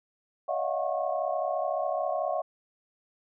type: tone cluster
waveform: sine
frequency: 573 / 638 / 708 / 742 / 1091 Hz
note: D5 / D#5 / F5 / F#5 / C#6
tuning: -43 / +43 / +23 / +5 / -28 cents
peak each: -33 / -31 / -33 / -34 / -37 dBFS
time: 0.48-2.42 s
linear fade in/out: 10 ms
effects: none